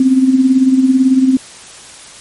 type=tone with tremolo; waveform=sine; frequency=261.6 Hz; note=C4; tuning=in tune; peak=-4 dBFS; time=0-1.37 s; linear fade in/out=2 ms; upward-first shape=sine; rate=18 Hz; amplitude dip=60%; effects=white hiss -35 dBFS RMS until 2.2 s + MP3 48 kbps